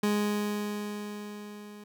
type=tone with level ramp; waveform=30% pulse; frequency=207.7 Hz; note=G#3; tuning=in tune; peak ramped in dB=-21 to -42 dBFS; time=0.03-1.84 s; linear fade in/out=5 ms; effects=none